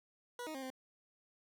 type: tone with pitch steps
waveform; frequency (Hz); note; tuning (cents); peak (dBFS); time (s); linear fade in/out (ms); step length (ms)
20% pulse; 486.4 / 312.6 / 266.9 / 260.3; B4 / D#4 / C4 / C4; -26 / +8 / +35 / -9; -37; 0.39-0.702; 2; 78
effects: none